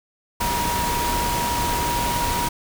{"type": "tone in noise", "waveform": "sine", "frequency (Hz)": 955, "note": "A#5", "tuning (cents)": 42, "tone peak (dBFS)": -23, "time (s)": [0.4, 2.49], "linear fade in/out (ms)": 10, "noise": "pink", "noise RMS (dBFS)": -25, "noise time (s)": [0.4, 2.49], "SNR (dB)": -1, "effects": []}